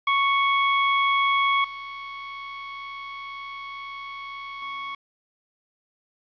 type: tone with level steps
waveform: 25% pulse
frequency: 1108.7 Hz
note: C#6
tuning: in tune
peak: -15 / -30 / -27 dBFS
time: 0.07-4.95 s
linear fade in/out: 5 ms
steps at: 1.64 / 4.62 s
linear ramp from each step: 5 ms
effects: resampled to 11025 Hz + 8-bit